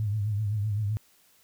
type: tone with vibrato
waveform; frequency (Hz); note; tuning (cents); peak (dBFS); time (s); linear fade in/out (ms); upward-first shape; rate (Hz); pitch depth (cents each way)
sine; 104.8; G#2; +16; -25; 0-0.97; 0; triangle; 7.8; 99
effects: white hiss -62 dBFS RMS until 1.43 s